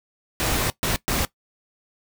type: noise bursts at uneven times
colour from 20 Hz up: pink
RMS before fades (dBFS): -23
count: 3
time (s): 0.4-0.7 / 0.83-0.96 / 1.08-1.25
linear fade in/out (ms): 0
effects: noise-tail reverb RT60 0.1 s tail -18 dB re dry